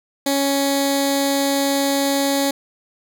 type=tone with notch filter; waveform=10% pulse; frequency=277.7 Hz; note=C#4; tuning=3 cents sharp; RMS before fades=-19 dBFS; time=0.26-2.51 s; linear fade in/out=5 ms; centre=1300 Hz; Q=0.7; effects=none